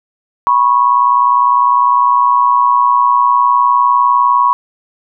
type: tone pair together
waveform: sine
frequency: 980.2 / 1100 Hz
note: B5 / C#6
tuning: -13 / -14 cents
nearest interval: major second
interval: 199 cents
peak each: -10 dBFS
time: 0.47-4.53 s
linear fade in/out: 0 ms
effects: none